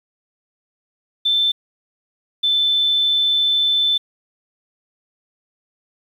sine tone pair in turn, 3542 / 3526 Hz, A7 / A7, +11 / +3 cents, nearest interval unison, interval 8 cents, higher first, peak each -14 dBFS, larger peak neither, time 1.25-1.52 / 2.43-3.98 s, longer second, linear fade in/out 10 ms, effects 8-bit

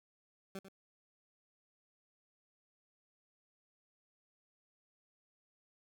20% pulse tone with echo, 193.1 Hz, G3, 26 cents flat, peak -37 dBFS, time 0.55-0.59 s, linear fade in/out 2 ms, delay 95 ms, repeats 1, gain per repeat -10 dB, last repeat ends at 0.685 s, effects none

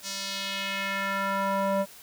square tone with band-pass filter sweep, 196 Hz, G3, in tune, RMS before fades -29 dBFS, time 0.02-1.86 s, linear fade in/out 50 ms, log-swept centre 6000 to 640 Hz, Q 1.7, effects white hiss -49 dBFS RMS until 2.02 s

